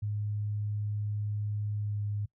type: tone with pitch glide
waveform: sine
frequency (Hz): 104.4 to 103.38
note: G#2 to G#2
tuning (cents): +10 to -7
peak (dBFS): -30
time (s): 0.02-2.26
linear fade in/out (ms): 10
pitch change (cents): -17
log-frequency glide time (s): 1.78-2.02
effects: noise-tail reverb RT60 0.1 s tail -22 dB re dry